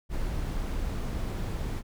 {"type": "noise", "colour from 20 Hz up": "brown", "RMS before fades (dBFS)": -31, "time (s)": [0.09, 1.83], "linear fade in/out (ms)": 50, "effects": []}